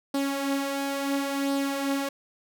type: tone with flanger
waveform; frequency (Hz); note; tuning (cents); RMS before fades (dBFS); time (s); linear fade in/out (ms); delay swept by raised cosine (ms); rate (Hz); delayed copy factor
sawtooth; 277.2; C#4; 0; -28; 0.14-2.09; 5; 0.21 to 6.01; 0.72; +0.5
effects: none